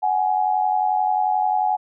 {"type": "tone pair together", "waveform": "sine", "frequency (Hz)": [745.7, 837], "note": ["F#5", "G#5"], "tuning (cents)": [13, 13], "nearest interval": "major second", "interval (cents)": 200, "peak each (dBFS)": [-20, -20], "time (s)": [0.02, 1.77], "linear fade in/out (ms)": 20, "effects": []}